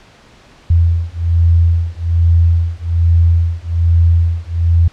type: beating tone pair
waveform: sine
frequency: 83.7 / 84.9 Hz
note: E2 / F2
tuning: +27 / -48 cents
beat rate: 1.2 Hz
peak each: -12 dBFS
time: 0.7-4.88 s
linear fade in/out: 5 ms
effects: pink hiss -44 dBFS RMS until 4.92 s + low-pass 5000 Hz 12 dB/octave